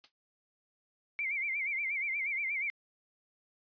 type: noise with exponential decay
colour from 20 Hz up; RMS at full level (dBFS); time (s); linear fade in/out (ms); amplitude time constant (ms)
blue; -42; 0.04-0.12; 0; 17
type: tone with vibrato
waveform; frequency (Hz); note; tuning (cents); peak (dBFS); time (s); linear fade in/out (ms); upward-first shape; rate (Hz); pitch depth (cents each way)
sine; 2217; C#7; 0; -31; 1.19-2.7; 0; sine; 8.4; 120
effects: resampled to 11025 Hz